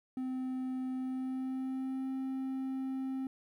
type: tone with pitch glide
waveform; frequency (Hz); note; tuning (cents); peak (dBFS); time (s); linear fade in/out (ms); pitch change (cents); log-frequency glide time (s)
triangle; 258 to 264.3; C4 to C4; -24 to +18; -32; 0.17-3.27; 2; +42; 0.93-2.09
effects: 12-bit